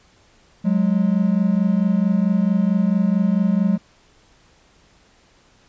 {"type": "tone pair together", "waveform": "triangle", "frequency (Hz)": [183.19, 207.7], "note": ["F#3", "G#3"], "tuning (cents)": [-17, 0], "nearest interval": "major second", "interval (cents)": 217, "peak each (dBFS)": -16, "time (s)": [0.64, 3.78], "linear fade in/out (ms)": 20, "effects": ["pink hiss -55 dBFS RMS until 5.68 s", "resampled to 16000 Hz"]}